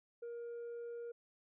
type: tone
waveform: sine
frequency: 471.5 Hz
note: A#4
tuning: 20 cents sharp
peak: -40 dBFS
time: 0.22-1.12 s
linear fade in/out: 10 ms
effects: tanh soft clip ceiling -42 dBFS